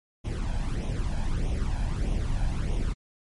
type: noise with flanger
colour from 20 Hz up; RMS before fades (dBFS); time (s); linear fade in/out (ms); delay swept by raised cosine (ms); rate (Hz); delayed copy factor
brown; -27; 0.24-2.94; 20; 0.32 to 1.26; 1.6; +0.65
effects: MP3 48 kbps